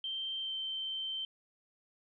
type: tone with pitch glide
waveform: sine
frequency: 3136 to 3111 Hz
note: G7 to G7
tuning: 0 to -14 cents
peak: -35 dBFS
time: 0.04-1.25 s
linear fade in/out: 2 ms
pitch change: -14 cents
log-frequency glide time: 0.4-0.53 s
effects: none